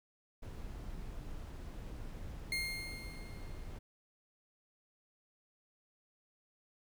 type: noise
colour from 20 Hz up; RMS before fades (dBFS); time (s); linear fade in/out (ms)
brown; -45; 0.42-3.79; 10
type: tone with exponential decay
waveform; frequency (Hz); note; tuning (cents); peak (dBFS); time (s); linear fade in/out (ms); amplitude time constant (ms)
30% pulse; 2127; C7; +28; -30; 2.52-3.77; 2; 270
effects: none